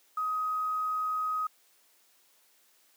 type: tone with quantisation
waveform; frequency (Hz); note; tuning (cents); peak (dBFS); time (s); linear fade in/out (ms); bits
sine; 1259; D#6; +20; -28; 0.17-1.47; 5; 9
effects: white hiss -65 dBFS RMS until 2.96 s + high-pass 300 Hz 12 dB/octave